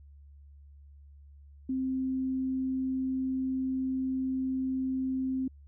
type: tone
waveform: sine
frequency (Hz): 261.6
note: C4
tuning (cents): 0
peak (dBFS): -28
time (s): 1.69-5.48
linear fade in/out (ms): 5
effects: added 71 Hz sine -50 dBFS peak until 5.67 s